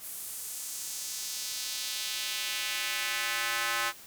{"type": "tone with high-pass filter sweep", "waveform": "square", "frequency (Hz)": 116.54, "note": "A#2", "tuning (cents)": 0, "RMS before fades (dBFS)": -34, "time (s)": [0, 3.93], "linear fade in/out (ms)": 50, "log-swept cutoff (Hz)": [11000, 1300], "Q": 1.3, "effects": ["white hiss -50 dBFS RMS until 4.06 s"]}